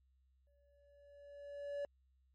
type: tone with exponential growth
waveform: triangle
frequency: 572 Hz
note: D5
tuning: 46 cents flat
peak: -35 dBFS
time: 0.47-1.85 s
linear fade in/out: 1 ms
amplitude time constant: 300 ms
effects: added 65 Hz sine -70 dBFS peak until 2.34 s + MP3 48 kbps